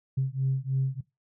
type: beating tone pair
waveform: sine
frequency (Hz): 131.9 / 135.1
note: C3 / C#3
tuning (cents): +14 / -44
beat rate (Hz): 3.2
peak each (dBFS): -27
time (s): 0.17-1.01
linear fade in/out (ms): 10
effects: noise-tail reverb RT60 0.2 s tail -19 dB re dry + tanh soft clip ceiling -18 dBFS